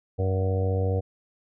harmonic tone with a mistuned harmonic, 94.8 Hz, F#2, 43 cents sharp, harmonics 1 / 2 / 3 / 4 / 5 / 6 / 7 / 8, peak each -23 / -37 / -37 / -40 / -29 / -36 / -41 / -39 dBFS, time 0.18-1.01 s, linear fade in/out 20 ms, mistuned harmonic 8, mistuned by -45 cents, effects none

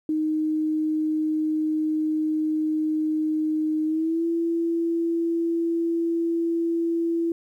sine tone with pitch glide, 310.5 to 334.7 Hz, D#4 to E4, -3 to +26 cents, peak -21 dBFS, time 0.09-7.32 s, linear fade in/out 2 ms, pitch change +129 cents, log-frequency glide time 3.85-4.25 s, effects 10-bit

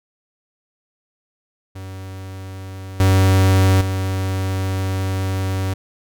45% pulse tone with level steps, 95.1 Hz, F#2, 48 cents sharp, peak -30 / -11 / -19 dBFS, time 1.75-5.74 s, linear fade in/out 10 ms, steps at 3 / 3.81 s, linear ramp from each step 2 ms, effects none

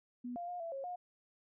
sine tone with pitch steps, 245 / 696 / 711 / 668 / 544 / 716 Hz, B3 / F5 / F5 / E5 / C#5 / F5, -14 / -6 / +31 / +23 / -33 / +43 cents, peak -39 dBFS, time 0.24-0.96 s, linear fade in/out 10 ms, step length 120 ms, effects none

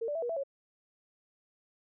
sine tone with pitch steps, 457 / 586 / 658 / 480.7 / 662 / 552 Hz, A#4 / D5 / E5 / B4 / E5 / C#5, -34 / -4 / -3 / -47 / +7 / -7 cents, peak -31 dBFS, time 0.01-0.436 s, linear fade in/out 10 ms, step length 71 ms, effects none

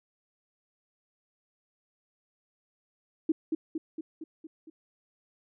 sine tone with echo, 318.8 Hz, D#4, 42 cents sharp, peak -21 dBFS, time 3.29-3.32 s, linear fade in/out 5 ms, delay 230 ms, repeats 6, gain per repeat -4 dB, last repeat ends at 4.7 s, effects none

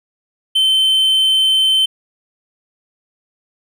triangle tone, 3085 Hz, G7, 28 cents flat, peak -9 dBFS, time 0.55-1.86 s, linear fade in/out 10 ms, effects none

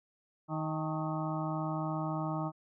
harmonic tone with a mistuned harmonic, 157.2 Hz, D#3, 18 cents sharp, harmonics 1 / 2 / 4 / 5 / 6 / 7 / 8, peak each -35 / -38 / -41 / -42 / -43 / -43 / -44 dBFS, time 0.48-2.52 s, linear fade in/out 50 ms, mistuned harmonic 6, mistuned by -81 cents, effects none

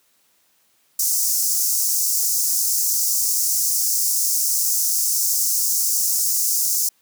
pink high-pass noise, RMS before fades -20 dBFS, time 0.99-6.89 s, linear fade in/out 5 ms, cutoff 5400 Hz, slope 48 dB/octave, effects white hiss -62 dBFS RMS until 7.01 s + high-pass 100 Hz 12 dB/octave

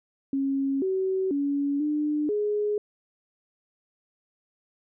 sine tone with pitch steps, 273.1 / 379.2 / 283.1 / 299.2 / 417.2 Hz, C#4 / F#4 / C#4 / D4 / G#4, -26 / +43 / +37 / +32 / +8 cents, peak -23 dBFS, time 0.33-2.78 s, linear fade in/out 2 ms, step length 490 ms, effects none

